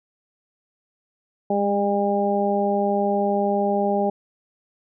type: harmonic tone with a mistuned harmonic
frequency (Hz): 201.4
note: G3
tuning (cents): +47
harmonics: 1 / 2 / 3 / 4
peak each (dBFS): -24 / -24 / -24 / -24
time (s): 1.5-4.1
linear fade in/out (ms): 5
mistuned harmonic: 1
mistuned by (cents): +18
effects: none